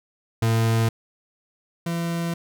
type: tone pair in turn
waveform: 40% pulse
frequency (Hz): 113.3 / 168.93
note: A#2 / E3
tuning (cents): -49 / +43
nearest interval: perfect fifth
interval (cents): 692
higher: second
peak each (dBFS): -17 / -23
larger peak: first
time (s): 0.42-0.89 / 1.86-2.34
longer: second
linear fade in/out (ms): 5
effects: none